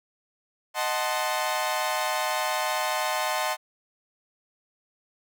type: chord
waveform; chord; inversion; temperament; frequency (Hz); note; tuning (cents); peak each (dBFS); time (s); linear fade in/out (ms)
sawtooth; D# diminished seventh; none; equal with one note detuned; 622.3 / 745.6 / 880 / 1046.5; D#5 / F#5 / A5 / C6; 0 / +13 / 0 / 0; -27; 0.74-3.57; 50
effects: none